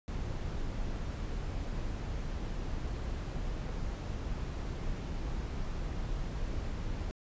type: noise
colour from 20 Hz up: brown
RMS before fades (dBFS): -36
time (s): 0.08-7.11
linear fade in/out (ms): 0
effects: resampled to 16000 Hz